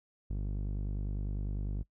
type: tone with low-pass filter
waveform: sawtooth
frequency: 50 Hz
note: G1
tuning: 35 cents sharp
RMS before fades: -35 dBFS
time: 0.3-1.83 s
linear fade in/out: 5 ms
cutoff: 250 Hz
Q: 0.6
effects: noise-tail reverb RT60 0.1 s tail -21 dB re dry